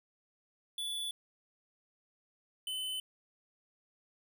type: tone pair in turn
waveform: square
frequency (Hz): 3453 / 3033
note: A7 / F#7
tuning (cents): -33 / +42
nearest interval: major second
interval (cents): 225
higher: first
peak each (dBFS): -36 / -36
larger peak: neither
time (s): 0.78-1.11 / 2.67-3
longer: neither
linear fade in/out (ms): 2
effects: none